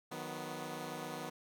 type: chord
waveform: 10% pulse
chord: B major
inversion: first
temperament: equal with one note detuned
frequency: 155.56 / 182.77 / 246.9 Hz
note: D#3 / F#3 / B3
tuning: 0 / -21 / 0 cents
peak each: -37 / -39 / -36 dBFS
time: 0.11-1.3 s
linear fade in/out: 10 ms
effects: none